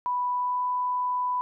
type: tone with pitch glide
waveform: sine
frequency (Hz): 987.8 to 994.1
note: B5 to B5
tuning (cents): 0 to +11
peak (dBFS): -24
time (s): 0.06-1.41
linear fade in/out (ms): 0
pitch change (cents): +11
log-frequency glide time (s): 0.3-0.63
effects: none